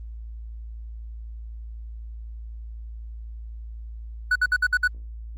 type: tone bursts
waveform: triangle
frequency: 1480 Hz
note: F#6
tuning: in tune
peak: -15 dBFS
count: 6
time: 4.31-4.876 s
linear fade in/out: 5 ms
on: 46 ms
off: 58 ms
effects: added 56 Hz sine -34 dBFS peak until 5.37 s + Opus 24 kbps